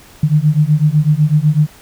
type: beating tone pair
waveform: sine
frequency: 147.5 / 155.5 Hz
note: D3 / D#3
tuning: +8 / -1 cents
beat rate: 8 Hz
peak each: -12 dBFS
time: 0.23-1.67 s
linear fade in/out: 5 ms
effects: pink hiss -42 dBFS RMS until 1.81 s